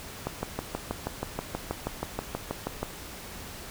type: click train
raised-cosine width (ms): 1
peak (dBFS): -15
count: 17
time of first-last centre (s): 0.27-2.83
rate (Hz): 6.25
effects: pink hiss -42 dBFS RMS until 3.7 s